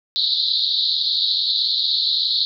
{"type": "band-pass noise", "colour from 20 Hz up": "pink", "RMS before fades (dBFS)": -20, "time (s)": [0.16, 2.45], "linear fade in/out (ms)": 0, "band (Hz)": [3700, 4400], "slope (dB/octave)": 96, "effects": []}